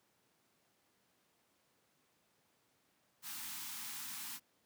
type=band-stop noise; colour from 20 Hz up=white; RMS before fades=-45 dBFS; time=3.22-4.4 s; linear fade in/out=50 ms; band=320 to 790 Hz; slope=96 dB/octave; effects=pink hiss -75 dBFS RMS until 4.65 s + high-pass 150 Hz 12 dB/octave